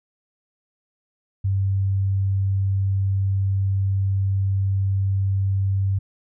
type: tone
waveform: sine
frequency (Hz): 97.3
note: G2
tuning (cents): -12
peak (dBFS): -18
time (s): 1.44-5.99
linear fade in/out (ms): 10
effects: none